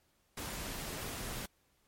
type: noise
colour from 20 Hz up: pink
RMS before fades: -41 dBFS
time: 0.37-1.46 s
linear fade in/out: 5 ms
effects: pink hiss -73 dBFS RMS until 1.87 s + MP3 64 kbps